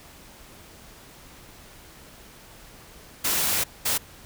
white noise bursts at uneven times, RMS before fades -24 dBFS, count 2, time 3.24-3.64 / 3.85-3.98 s, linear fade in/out 10 ms, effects pink hiss -48 dBFS RMS until 4.25 s

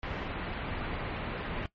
pink low-pass noise, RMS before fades -36 dBFS, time 0.03-1.66 s, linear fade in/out 0 ms, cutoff 2900 Hz, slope 24 dB/octave, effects noise-tail reverb RT60 0.1 s tail -18 dB re dry + MP3 32 kbps

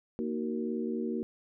harmonic tone with a mistuned harmonic, 77.78 Hz, D#2, in tune, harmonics 3 / 4 / 5 / 6, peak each -33 / -38 / -36 / -40 dBFS, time 0.19-1.23 s, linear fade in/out 0 ms, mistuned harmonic 5, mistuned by -61 cents, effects none

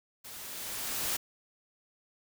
white noise with level ramp, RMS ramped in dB -46 to -31 dBFS, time 0.24-1.17 s, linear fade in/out 10 ms, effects none

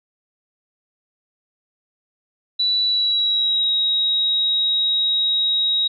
sine tone with pitch glide, 3951 to 3805 Hz, B7 to A#7, 0 to +35 cents, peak -16 dBFS, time 2.59-5.88 s, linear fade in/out 10 ms, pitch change -65 cents, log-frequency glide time 2.85-3.72 s, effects none

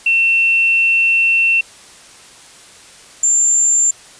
sine tone pair in turn, 2700 / 7271 Hz, E7 / A#8, +41 / -44 cents, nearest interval octave + perfect fourth, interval 1715 cents, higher second, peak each -10 dBFS, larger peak neither, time 0.06-1.61 / 3.23-3.91 s, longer first, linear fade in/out 5 ms, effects white hiss -41 dBFS RMS until 4.19 s + resampled to 22050 Hz

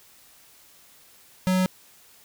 square tone, 185.3 Hz, F#3, 3 cents sharp, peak -20 dBFS, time 1.47-1.66 s, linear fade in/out 0 ms, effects white hiss -54 dBFS RMS until 2.24 s

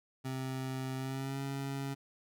25% pulse tone with pitch glide, 131.4 to 137.46 Hz, C3 to C#3, +8 to -14 cents, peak -32 dBFS, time 0.24-1.95 s, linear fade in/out 20 ms, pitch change +78 cents, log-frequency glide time 0.97-1.41 s, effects none

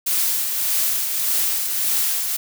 blue noise with tremolo, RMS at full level -19 dBFS, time 0.06-2.37 s, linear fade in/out 10 ms, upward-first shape triangle, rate 1.7 Hz, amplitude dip 45%, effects none

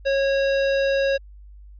square tone, 548 Hz, C#5, 20 cents flat, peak -19 dBFS, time 0.05-1.18 s, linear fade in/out 20 ms, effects added 50 Hz sine -41 dBFS peak until 1.79 s + resampled to 11025 Hz

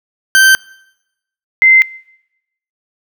40% pulse / sine tone pair in turn, 1555 / 2074 Hz, G6 / C7, -14 / -16 cents, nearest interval perfect fourth, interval 498 cents, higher second, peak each -4 dBFS, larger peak neither, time 0.35-0.55 / 1.62-1.82 s, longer neither, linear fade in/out 0 ms, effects noise-tail reverb RT60 0.9 s tail -24 dB re dry

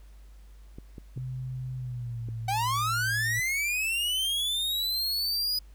clicks, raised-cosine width 3 ms, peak -29 dBFS, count 4, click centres 0.785 / 0.982 / 1.176 / 2.287 s
sine tone with pitch glide, 128.4 to 113.73 Hz, C3 to A#2, -32 to -42 cents, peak -32 dBFS, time 1.16-3.4 s, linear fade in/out 5 ms, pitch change -210 cents, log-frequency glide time 1.76-2.31 s
45% pulse linear sweep, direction up, 750 to 4978 Hz, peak -26 dBFS, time 2.48-5.59 s, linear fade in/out 5 ms
effects added 50 Hz sine -47 dBFS peak until 5.74 s + pink hiss -64 dBFS RMS until 5.74 s

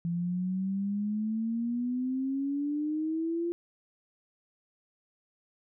sine exponential sweep, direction up, 168.8 to 346.1 Hz, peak -28 dBFS, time 0.05-3.52 s, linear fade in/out 0 ms, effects none

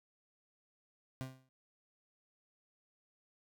30% pulse tone with exponential decay, 130.9 Hz, C3, 1 cent sharp, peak -34 dBFS, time 1.21-1.49 s, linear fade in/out 0 ms, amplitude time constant 59 ms, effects none

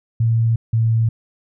sine tone pair in turn, 114.3 / 113.25 Hz, A#2 / A#2, -34 / -50 cents, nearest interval unison, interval 16 cents, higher first, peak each -13 dBFS, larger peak neither, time 0.2-0.56 / 0.73-1.09 s, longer neither, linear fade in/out 5 ms, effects none

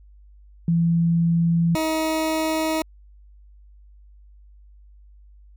sine / 20% pulse tone pair in turn, 168 / 317.1 Hz, E3 / D#4, +33 / +33 cents, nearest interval major seventh, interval 1100 cents, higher second, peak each -16 dBFS, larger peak neither, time 0.68-1.75 / 1.75-2.82 s, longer neither, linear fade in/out 2 ms, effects added 50 Hz sine -46 dBFS peak until 5.56 s

